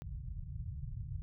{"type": "low-pass noise", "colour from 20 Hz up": "white", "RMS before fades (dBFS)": -42, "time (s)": [0.02, 1.22], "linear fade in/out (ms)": 0, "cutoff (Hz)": 140, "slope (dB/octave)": 48, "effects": []}